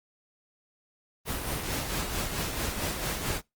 pink noise with tremolo, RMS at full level -30 dBFS, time 1.25-3.42 s, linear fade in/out 50 ms, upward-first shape sine, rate 4.5 Hz, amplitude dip 45%, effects noise-tail reverb RT60 0.2 s tail -24 dB re dry + Opus 32 kbps

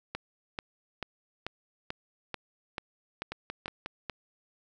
two click trains, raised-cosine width 0.3 ms, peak -18 / -20 dBFS, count 10 / 4, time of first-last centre 0.15-4.097 / 3.32-3.861 s, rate 2.28 / 5.55 Hz, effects none

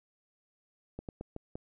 slowing click train, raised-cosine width 2 ms, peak -26 dBFS, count 5, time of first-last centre 0.99-1.555 s, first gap 98 ms, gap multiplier 1.25, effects none

